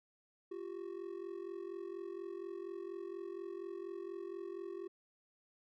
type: ring-modulated tone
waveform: triangle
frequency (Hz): 370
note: F#4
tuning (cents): 0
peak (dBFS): -37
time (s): 0.51-4.88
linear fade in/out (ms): 5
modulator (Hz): 22.1
effects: none